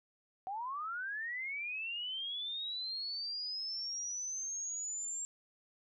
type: linear sweep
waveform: sine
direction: up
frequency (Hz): 740 to 7459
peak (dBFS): -37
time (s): 0.47-5.25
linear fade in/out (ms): 0
effects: none